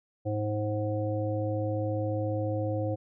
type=harmonic tone; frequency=105.7 Hz; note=G#2; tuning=31 cents sharp; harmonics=1 / 3 / 5 / 7; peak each=-30 / -34 / -32 / -40 dBFS; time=0.25-2.96 s; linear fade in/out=20 ms; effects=none

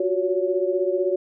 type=tone cluster; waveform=sine; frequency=360 / 375.8 / 564 Hz; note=F#4 / F#4 / C#5; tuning=-47 / +27 / +30 cents; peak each=-24 dBFS; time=0-1.16 s; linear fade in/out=5 ms; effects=none

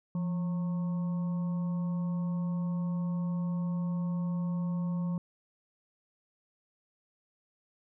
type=harmonic tone with a mistuned harmonic; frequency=182.3 Hz; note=F#3; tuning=25 cents flat; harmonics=1 / 3 / 5 / 6; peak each=-29 / -48 / -52 / -51 dBFS; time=0.15-5.18 s; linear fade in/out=2 ms; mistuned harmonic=1; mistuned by=-91 cents; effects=none

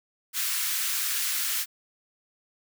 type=high-pass noise; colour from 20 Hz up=white; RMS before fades=-28 dBFS; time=0.33-1.66 s; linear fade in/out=50 ms; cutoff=1300 Hz; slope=24 dB/octave; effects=none

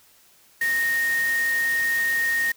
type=tone in noise; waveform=sine; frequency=1854 Hz; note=A#6; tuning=10 cents flat; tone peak=-20 dBFS; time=0.61-2.52 s; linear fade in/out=5 ms; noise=white; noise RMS=-34 dBFS; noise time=0.61-2.52 s; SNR=+11 dB; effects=white hiss -56 dBFS RMS until 2.56 s

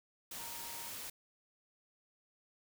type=tone in noise; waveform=sine; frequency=932.3 Hz; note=A#5; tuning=in tune; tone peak=-52 dBFS; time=0.39-0.89 s; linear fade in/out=5 ms; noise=white; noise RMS=-45 dBFS; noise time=0.31-1.1 s; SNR=-10 dB; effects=none

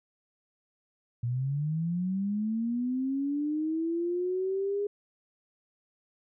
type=linear sweep; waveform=sine; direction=up; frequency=116.54 to 411.6 Hz; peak=-27 dBFS; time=1.23-4.87 s; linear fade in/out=5 ms; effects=none

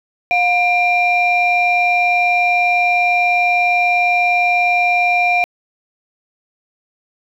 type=tone pair together; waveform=sine; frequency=711.3 / 2383 Hz; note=F5 / D7; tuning=+32 / +25 cents; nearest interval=octave + major sixth; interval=2093 cents; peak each=-13 dBFS; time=0.31-5.44 s; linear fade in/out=0 ms; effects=tanh soft clip ceiling -7 dBFS + 8-bit

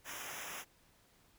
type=noise with comb filter; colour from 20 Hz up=pink; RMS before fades=-45 dBFS; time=0.04-0.65 s; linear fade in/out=50 ms; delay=0.23 ms; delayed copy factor=-1; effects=pink hiss -68 dBFS RMS until 1.38 s

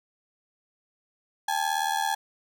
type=ring-modulated tone; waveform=35% pulse; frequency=837 Hz; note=G#5; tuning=13 cents sharp; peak=-20 dBFS; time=1.48-2.15 s; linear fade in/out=5 ms; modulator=39 Hz; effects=none

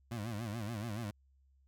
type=tone with vibrato; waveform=25% pulse; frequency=110 Hz; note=A2; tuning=in tune; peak=-34 dBFS; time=0.11-1.11 s; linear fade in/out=5 ms; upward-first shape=sine; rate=7 Hz; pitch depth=150 cents each way; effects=added 67 Hz sine -65 dBFS peak until 1.67 s

